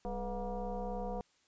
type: tone with frequency modulation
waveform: sine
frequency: 261.6 Hz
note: C4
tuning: in tune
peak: -35 dBFS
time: 0.05-1.21 s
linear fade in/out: 0 ms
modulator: 230 Hz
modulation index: 2.5
effects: white hiss -71 dBFS RMS until 1.47 s + resampled to 16000 Hz